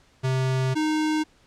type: tone pair in turn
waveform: square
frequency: 130.81 / 309.1 Hz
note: C3 / D#4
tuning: 0 / -11 cents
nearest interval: octave + minor third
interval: 1489 cents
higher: second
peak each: -22 dBFS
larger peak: neither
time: 0.23-0.75 / 0.75-1.24 s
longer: first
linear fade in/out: 20 ms
effects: pink hiss -59 dBFS RMS until 1.46 s + low-pass 7000 Hz 12 dB/octave